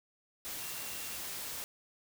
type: tone in noise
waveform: sine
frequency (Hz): 2750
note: F7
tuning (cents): -27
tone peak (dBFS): -52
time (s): 0.6-1.16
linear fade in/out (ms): 0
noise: white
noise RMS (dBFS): -41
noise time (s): 0.45-1.64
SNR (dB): -14
effects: none